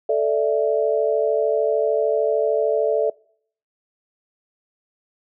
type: chord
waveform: sine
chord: A suspended fourth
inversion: none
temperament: just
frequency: 440 / 586.7 / 660 Hz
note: A4 / D5 / E5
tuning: 0 / -2 / +2 cents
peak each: -20 / -21 / -22 dBFS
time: 0.09-3.1 s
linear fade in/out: 5 ms
effects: noise-tail reverb RT60 0.6 s tail -25 dB re dry